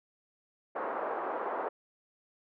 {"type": "band-pass noise", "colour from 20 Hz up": "pink", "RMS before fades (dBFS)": -35, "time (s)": [0.75, 1.69], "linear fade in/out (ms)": 10, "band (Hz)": [410, 1300], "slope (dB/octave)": 24, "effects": []}